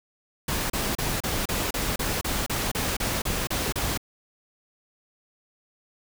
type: noise bursts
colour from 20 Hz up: pink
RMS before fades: -27 dBFS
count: 14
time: 0.48-3.976 s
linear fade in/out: 5 ms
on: 220 ms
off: 32 ms
effects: none